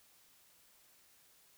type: silence
effects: white hiss -66 dBFS RMS until 1.57 s